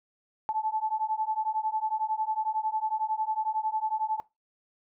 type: beating tone pair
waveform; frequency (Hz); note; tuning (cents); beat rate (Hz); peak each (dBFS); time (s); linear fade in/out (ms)
sine; 865 / 876; A5 / A5; -30 / -8; 11; -30 / -30; 0.49-4.2; 0
effects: noise-tail reverb RT60 0.2 s tail -19 dB re dry